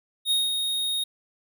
square tone with ADSR envelope, 3729 Hz, A#7, in tune, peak -20 dBFS, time 0.25-1.04 s, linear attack 59 ms, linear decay 190 ms, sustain -5 dB, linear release 8 ms, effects none

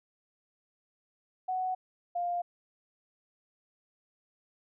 sine tone pair in turn, 743 / 701.3 Hz, F#5 / F5, +7 / +7 cents, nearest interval minor second, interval 100 cents, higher first, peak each -29 / -29 dBFS, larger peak neither, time 1.48-1.75 / 2.15-2.42 s, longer neither, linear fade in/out 10 ms, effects none

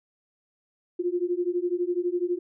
sine beating tone pair, 347.7 / 359.7 Hz, F4 / F#4, -8 / -49 cents, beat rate 12 Hz, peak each -27 dBFS, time 0.99-2.39 s, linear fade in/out 10 ms, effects none

